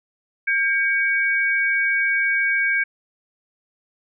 sine tone pair together, 1600 / 2253 Hz, G6 / C#7, +35 / +28 cents, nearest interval tritone, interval 593 cents, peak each -20 dBFS, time 0.47-2.84 s, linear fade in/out 10 ms, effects none

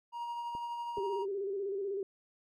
triangle tone with tremolo, 946 Hz, A#5, 25 cents sharp, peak -33 dBFS, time 0.12-1.26 s, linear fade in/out 50 ms, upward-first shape triangle, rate 12 Hz, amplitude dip 35%
clicks, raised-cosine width 2 ms, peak -34 dBFS, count 2, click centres 0.551 / 0.982 s
sine tone with vibrato, 395.2 Hz, G4, 14 cents sharp, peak -33 dBFS, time 0.97-2.03 s, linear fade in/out 2 ms, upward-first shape square, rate 16 Hz, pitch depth 50 cents each way
effects none

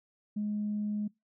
sine tone, 209.2 Hz, G#3, 13 cents sharp, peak -29 dBFS, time 0.36-1.08 s, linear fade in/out 10 ms, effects noise-tail reverb RT60 0.2 s tail -24 dB re dry + tanh soft clip ceiling -25 dBFS

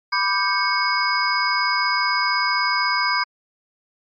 sine tone cluster, 993 / 1179 / 1571 / 2195 / 4962 Hz, B5 / D6 / G6 / C#7 / D#8, +9 / +6 / +3 / -18 / -6 cents, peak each -24 dBFS, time 0.12-3.24 s, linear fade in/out 10 ms, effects MP3 32 kbps

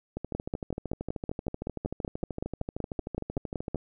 two click trains, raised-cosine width 2 ms, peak -20 / -17 dBFS, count 48 / 19, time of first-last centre 0.17-3.758 / 0.35-3.746 s, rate 13.1 / 5.3 Hz, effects none

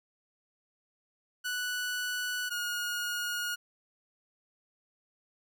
sawtooth tone pair in turn, 1480 / 1437 Hz, F#6 / F6, 0 / +49 cents, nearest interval minor second, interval 51 cents, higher first, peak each -28 dBFS, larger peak neither, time 1.44-2.5 / 2.5-3.56 s, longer neither, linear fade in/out 20 ms, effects none

